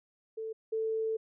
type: tone pair in turn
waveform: sine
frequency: 443.1 / 443.1 Hz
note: A4 / A4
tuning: +12 / +12 cents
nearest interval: unison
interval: 0 cents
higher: neither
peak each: -35 / -29 dBFS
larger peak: second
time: 0.37-0.53 / 0.72-1.17 s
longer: second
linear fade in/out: 10 ms
effects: none